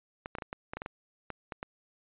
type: clicks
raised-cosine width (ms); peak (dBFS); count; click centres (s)
0.5; -22; 12; 0.259 / 0.352 / 0.385 / 0.422 / 0.529 / 0.735 / 0.77 / 0.819 / 0.861 / 1.303 / 1.522 / 1.629
effects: resampled to 8000 Hz